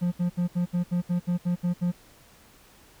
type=tone bursts; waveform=triangle; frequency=176.2 Hz; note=F3; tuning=16 cents sharp; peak=-20 dBFS; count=11; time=0.01-1.92 s; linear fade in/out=20 ms; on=110 ms; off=70 ms; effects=pink hiss -55 dBFS RMS until 3 s